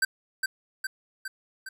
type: tone with echo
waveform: square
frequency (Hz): 1554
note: G6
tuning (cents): -16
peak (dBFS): -21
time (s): 0.02-0.05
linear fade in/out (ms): 5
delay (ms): 410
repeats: 4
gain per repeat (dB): -4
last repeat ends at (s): 1.69
effects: none